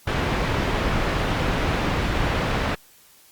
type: low-pass noise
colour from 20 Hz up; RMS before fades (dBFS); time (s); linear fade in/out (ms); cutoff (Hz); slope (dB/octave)
pink; -23; 0.07-2.75; 5; 2700; 12
effects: white hiss -53 dBFS RMS until 3.31 s + Opus 48 kbps

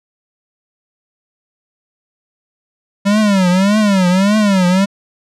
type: tone with vibrato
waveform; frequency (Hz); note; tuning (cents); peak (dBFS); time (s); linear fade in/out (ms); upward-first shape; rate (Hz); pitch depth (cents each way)
square; 196; G3; 0; -10; 3.05-4.86; 20; triangle; 1.7; 190
effects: low-pass 8000 Hz 12 dB/octave

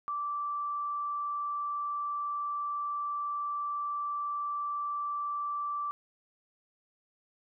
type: tone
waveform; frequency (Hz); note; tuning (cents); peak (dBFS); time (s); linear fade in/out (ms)
sine; 1167; D6; -11; -31; 0.08-5.91; 0
effects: none

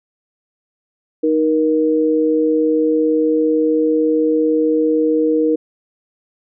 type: tone pair together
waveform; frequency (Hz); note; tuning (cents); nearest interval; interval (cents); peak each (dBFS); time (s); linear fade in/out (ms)
sine; 311.1 / 473.2; D#4 / A#4; 0 / +26; perfect fifth; 726; -15; 1.23-5.56; 10
effects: none

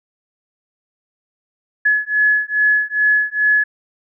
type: beating tone pair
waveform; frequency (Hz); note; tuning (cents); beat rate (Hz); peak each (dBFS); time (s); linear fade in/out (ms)
sine; 1700 / 1702.4; G#6 / G#6; +40 / +42; 2.4; -16; 1.85-3.64; 10
effects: none

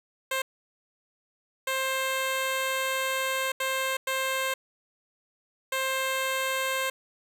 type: tone bursts at uneven times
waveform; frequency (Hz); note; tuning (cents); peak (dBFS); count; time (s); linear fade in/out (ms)
10% pulse; 528; C5; +16; -18; 5; 0.31-0.42 / 1.67-3.52 / 3.6-3.97 / 4.07-4.54 / 5.72-6.9; 5
effects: none

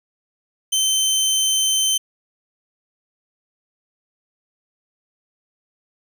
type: tone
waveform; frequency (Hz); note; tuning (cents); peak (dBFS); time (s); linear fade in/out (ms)
20% pulse; 3090; G7; -26; -11; 0.72-1.98; 10
effects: none

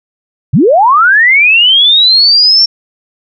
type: linear sweep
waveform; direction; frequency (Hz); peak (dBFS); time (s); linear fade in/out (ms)
sine; up; 98.8 to 5500; -3; 0.53-2.66; 10
effects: none

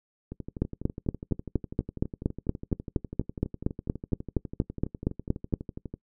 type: two click trains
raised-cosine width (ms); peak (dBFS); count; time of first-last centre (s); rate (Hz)
3; -23 / -11; 69 / 22; 0.32-5.94 / 0.62-5.538; 12.1 / 4.27
effects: noise-tail reverb RT60 0.1 s tail -22 dB re dry

